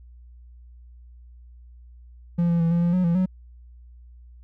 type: tone with pitch steps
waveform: triangle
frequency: 171.9 / 169.9 / 166.2 / 171.1 / 172.5 / 182.8 / 169.6 / 185.5 Hz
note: F3 / F3 / E3 / F3 / F3 / F#3 / E3 / F#3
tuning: -27 / -47 / +15 / -35 / -21 / -21 / +50 / +5 cents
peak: -16 dBFS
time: 2.38-3.26 s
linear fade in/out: 10 ms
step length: 110 ms
effects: added 60 Hz sine -44 dBFS peak until 4.43 s